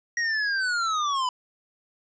square linear sweep, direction down, 1900 to 987.8 Hz, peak -24 dBFS, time 0.17-1.29 s, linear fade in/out 2 ms, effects resampled to 16000 Hz + 11-bit

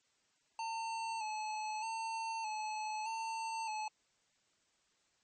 square tone with vibrato, 880 Hz, A5, in tune, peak -38 dBFS, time 0.59-3.88 s, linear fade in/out 2 ms, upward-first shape square, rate 0.81 Hz, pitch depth 39 cents each way, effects white hiss -75 dBFS RMS until 5.23 s + MP3 32 kbps

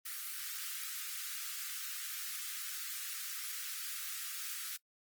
white high-pass noise, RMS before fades -42 dBFS, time 0.05-4.77 s, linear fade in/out 10 ms, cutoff 1200 Hz, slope 96 dB/octave, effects noise-tail reverb RT60 0.1 s tail -21 dB re dry + Opus 24 kbps

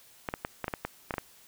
clicks, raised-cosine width 0.5 ms, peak -16 dBFS, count 10, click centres 0.288 / 0.339 / 0.449 / 0.643 / 0.681 / 0.738 / 0.85 / 1.108 / 1.14 / 1.182 s, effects white hiss -57 dBFS RMS until 1.47 s

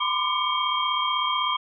sine tone cluster, 1005 / 1041 / 1188 / 2238 / 3206 Hz, B5 / C6 / D6 / C#7 / G7, +30 / -9 / +20 / +16 / +38 cents, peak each -28 / -30 / -27 / -33 / -27 dBFS, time 0-1.57 s, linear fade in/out 10 ms, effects none

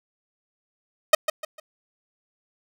sawtooth tone with echo, 622.3 Hz, D#5, in tune, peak -6 dBFS, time 1.13-1.15 s, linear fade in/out 5 ms, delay 150 ms, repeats 3, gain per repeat -10 dB, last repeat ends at 1.6 s, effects none

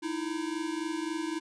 square tone pair together, 310 / 333.7 Hz, D#4 / E4, -6 / +21 cents, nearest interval minor second, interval 127 cents, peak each -35 / -35 dBFS, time 0.02-1.4 s, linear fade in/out 20 ms, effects resampled to 22050 Hz

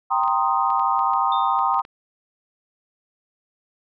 sine chord, C minor seventh, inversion second, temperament equal, 784 / 932.3 / 1046.5 / 1244.5 Hz, G5 / Bb5 / C6 / Eb6, 0 / 0 / 0 / 0 cents, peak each -23 dBFS, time 0.1-1.82 s, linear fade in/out 20 ms
clicks, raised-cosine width 0.3 ms, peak -26 dBFS, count 10, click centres 0.236 / 0.279 / 0.703 / 0.796 / 0.992 / 1.136 / 1.59 / 1.743 / 1.793 / 1.851 s
sine tone with exponential decay, 3600 Hz, A7, 39 cents sharp, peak -29 dBFS, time 1.32-1.75 s, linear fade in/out 2 ms, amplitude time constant 92 ms
effects none

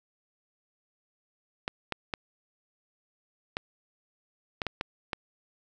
clicks, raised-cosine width 0.3 ms, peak -14 dBFS, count 8, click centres 1.679 / 1.923 / 2.138 / 3.569 / 4.618 / 4.667 / 4.811 / 5.132 s, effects none

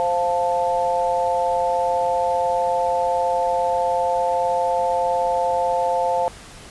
sine chord, F major, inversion second, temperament equal, 523.3 / 698.5 / 880 Hz, C5 / F5 / A5, 0 / 0 / 0 cents, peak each -22 dBFS, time 0-6.28 s, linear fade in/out 0 ms, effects pink hiss -41 dBFS RMS until 6.7 s + resampled to 24000 Hz

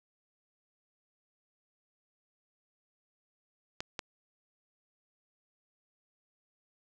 clicks, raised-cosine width 0.2 ms, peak -18 dBFS, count 2, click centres 3.805 / 3.992 s, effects none

